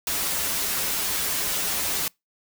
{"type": "noise with comb filter", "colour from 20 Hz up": "white", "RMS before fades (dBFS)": -26, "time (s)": [0.07, 2.08], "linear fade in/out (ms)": 2, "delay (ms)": 8.3, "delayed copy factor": -0.65, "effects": ["noise-tail reverb RT60 0.2 s tail -26 dB re dry"]}